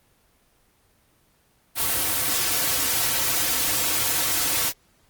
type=noise with comb filter; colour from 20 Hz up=white; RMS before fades=-23 dBFS; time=1.75-4.73 s; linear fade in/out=50 ms; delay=4.9 ms; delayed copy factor=-0.75; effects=pink hiss -62 dBFS RMS until 5.09 s + Opus 24 kbps